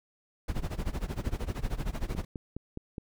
brown noise with tremolo, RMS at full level -29 dBFS, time 0.48-2.25 s, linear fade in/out 5 ms, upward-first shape sine, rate 13 Hz, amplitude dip 90%
click train, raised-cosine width 3 ms, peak -24 dBFS, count 5, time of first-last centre 2.15-2.982 s, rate 4.81 Hz
effects none

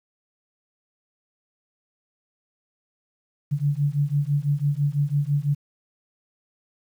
sine beating tone pair, 141.2 / 147.2 Hz, C#3 / D3, +32 / +4 cents, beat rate 6 Hz, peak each -23 dBFS, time 3.51-5.55 s, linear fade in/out 20 ms, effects 9-bit

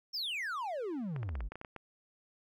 triangle exponential sweep, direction down, 5588 to 43.65 Hz, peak -33 dBFS, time 0.13-1.49 s, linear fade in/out 20 ms
clicks, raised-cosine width 0.5 ms, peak -29 dBFS, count 10, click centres 1.163 / 1.231 / 1.291 / 1.354 / 1.406 / 1.52 / 1.556 / 1.614 / 1.648 / 1.763 s
effects none

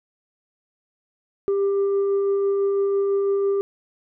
sine tone with frequency modulation, 397 Hz, G4, 22 cents sharp, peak -18 dBFS, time 1.48-3.61 s, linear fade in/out 0 ms, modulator 788 Hz, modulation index 0.21, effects none

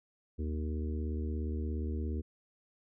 harmonic tone, 77.1 Hz, D#2, 15 cents flat, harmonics 1 / 3 / 4 / 5 / 6, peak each -33 / -41 / -44 / -45 / -50 dBFS, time 0.38-2.22 s, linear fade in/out 20 ms, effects none

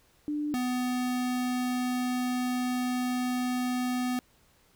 sine / square tone pair in turn, 297.1 / 249.8 Hz, D4 / B3, +20 / +20 cents, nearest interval minor third, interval 300 cents, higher first, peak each -28 dBFS, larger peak neither, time 0.28-0.54 / 0.54-4.19 s, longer second, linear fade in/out 0 ms, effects pink hiss -64 dBFS RMS until 4.75 s

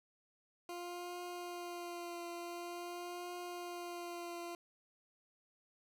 20% pulse tone with vibrato, 349.2 Hz, F4, in tune, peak -38 dBFS, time 0.69-4.55 s, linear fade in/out 2 ms, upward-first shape triangle, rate 0.47 Hz, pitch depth 26 cents each way, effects none

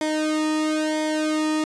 sawtooth tone with flanger, 309.2 Hz, D#4, 11 cents flat, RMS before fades -23 dBFS, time 0.01-1.64 s, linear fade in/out 2 ms, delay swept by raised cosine 0.73 to 1.36 ms, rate 1 Hz, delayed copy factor -0.95, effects resampled to 22050 Hz

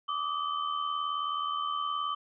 sine tone cluster, 1161 / 1240 / 3076 Hz, D6 / D#6 / G7, -20 / -6 / -33 cents, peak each -31 / -36 / -39 dBFS, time 0.08-2.15 s, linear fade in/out 10 ms, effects none

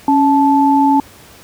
sine tone pair together, 277.2 / 872.2 Hz, C#4 / A5, 0 / -15 cents, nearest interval octave + minor sixth, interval 1985 cents, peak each -11 dBFS, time 0.08-1 s, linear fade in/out 2 ms, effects pink hiss -41 dBFS RMS until 1.43 s + high-pass 60 Hz 12 dB/octave

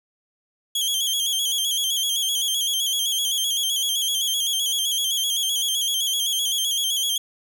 sawtooth tone with vibrato, 3245 Hz, G#7, 41 cents flat, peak -18 dBFS, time 0.75-7.18 s, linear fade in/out 5 ms, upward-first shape square, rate 7.8 Hz, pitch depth 51 cents each way, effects none

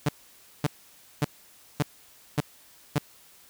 sawtooth tone bursts, 146.83 Hz, D3, in tune, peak -17 dBFS, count 6, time 0.06-2.984 s, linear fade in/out 5 ms, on 29 ms, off 550 ms, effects white hiss -55 dBFS RMS until 3.49 s

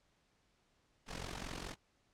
pink noise with amplitude modulation, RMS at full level -41 dBFS, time 1.06-1.76 s, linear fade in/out 50 ms, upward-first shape sine, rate 44.7 Hz, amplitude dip 75%, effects pink hiss -75 dBFS RMS until 2.13 s + low-pass 7000 Hz 12 dB/octave

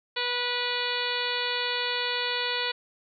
harmonic tone with a mistuned harmonic, 488.8 Hz, B4, 18 cents flat, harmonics 1 / 2 / 3 / 4 / 5 / 6 / 7 / 8 / 9, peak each -35 / -35 / -35 / -35 / -35 / -35 / -35 / -35 / -35 dBFS, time 0.16-2.72 s, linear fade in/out 10 ms, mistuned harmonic 7, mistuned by +22 cents, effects none

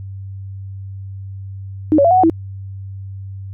sine tone with pitch steps, 309.2 / 561 / 678 / 737 / 745 / 327.3 Hz, D#4 / C#5 / E5 / F#5 / F#5 / E4, -11 / +21 / +49 / -7 / +12 / -12 cents, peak -8 dBFS, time 1.92-2.298 s, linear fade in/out 0 ms, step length 63 ms, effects added 97 Hz sine -27 dBFS peak until 3.53 s

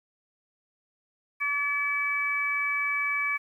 harmonic tone, 573 Hz, D5, 43 cents flat, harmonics 2 / 3 / 4, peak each -33 / -34 / -26 dBFS, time 1.4-3.38 s, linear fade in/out 20 ms, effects 10-bit

